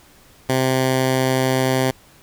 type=tone; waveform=10% pulse; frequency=130.5 Hz; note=C3; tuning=4 cents flat; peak=-8 dBFS; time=0.49-1.91 s; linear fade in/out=5 ms; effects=pink hiss -50 dBFS RMS until 2.22 s